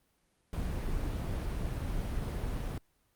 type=noise; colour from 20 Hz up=brown; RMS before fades=-34 dBFS; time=0.53-2.78 s; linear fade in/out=2 ms; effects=pink hiss -73 dBFS RMS until 3.15 s + Opus 32 kbps